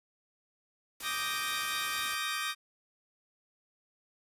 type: noise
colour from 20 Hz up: white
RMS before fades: -43 dBFS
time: 1-2.15 s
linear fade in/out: 5 ms
type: chord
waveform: 20% pulse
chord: Eb major seventh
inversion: third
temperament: equal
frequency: 1174.7 / 1244.5 / 1568 / 1864.7 Hz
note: D6 / Eb6 / G6 / Bb6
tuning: 0 / 0 / 0 / 0 cents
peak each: -33 dBFS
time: 1.02-2.55 s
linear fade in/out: 50 ms
effects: resampled to 32000 Hz